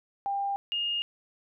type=tone pair in turn; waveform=sine; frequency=797 / 2840 Hz; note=G5 / F7; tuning=+28 / +28 cents; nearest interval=octave + minor seventh; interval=2200 cents; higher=second; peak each=-27 dBFS; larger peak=neither; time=0.26-0.56 / 0.72-1.02 s; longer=neither; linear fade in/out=0 ms; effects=none